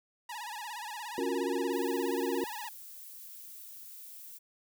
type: tone with vibrato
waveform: sawtooth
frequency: 900 Hz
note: A5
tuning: 39 cents sharp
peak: -35 dBFS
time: 0.29-2.69 s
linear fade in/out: 5 ms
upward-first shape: sine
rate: 17 Hz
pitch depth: 150 cents each way
type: chord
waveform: sine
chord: Gb major seventh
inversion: second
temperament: equal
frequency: 277.2 / 349.2 / 370 / 466.2 Hz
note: Db4 / F4 / Gb4 / Bb4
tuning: 0 / 0 / 0 / 0 cents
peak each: -35 dBFS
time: 1.18-2.44 s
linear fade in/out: 2 ms
type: noise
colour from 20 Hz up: violet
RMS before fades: -48 dBFS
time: 1.72-4.39 s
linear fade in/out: 20 ms
effects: none